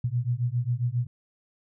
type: beating tone pair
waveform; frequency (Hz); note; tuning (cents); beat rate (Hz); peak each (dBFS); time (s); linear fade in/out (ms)
sine; 118 / 125.4; A#2 / B2; +22 / +27; 7.4; -27; 0.04-1.07; 5
effects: none